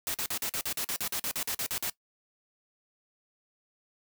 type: noise bursts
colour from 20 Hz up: white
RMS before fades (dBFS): -32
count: 16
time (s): 0.07-1.897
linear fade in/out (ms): 0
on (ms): 72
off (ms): 45
effects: noise-tail reverb RT60 0.1 s tail -19 dB re dry